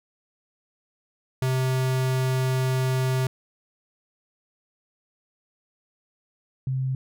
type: tone pair in turn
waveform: square / sine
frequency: 130 / 131.43 Hz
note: C3 / C3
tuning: -11 / +8 cents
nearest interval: unison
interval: 19 cents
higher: second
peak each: -22 / -23 dBFS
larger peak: first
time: 1.42-3.27 / 6.67-6.95 s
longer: first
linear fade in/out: 2 ms
effects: none